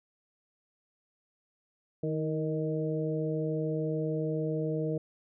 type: harmonic tone with a mistuned harmonic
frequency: 155.56 Hz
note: D#3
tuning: in tune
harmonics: 1 / 2 / 3 / 4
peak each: -32 / -35 / -33 / -39 dBFS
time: 2.03-4.98 s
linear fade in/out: 5 ms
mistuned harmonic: 2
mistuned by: +38 cents
effects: none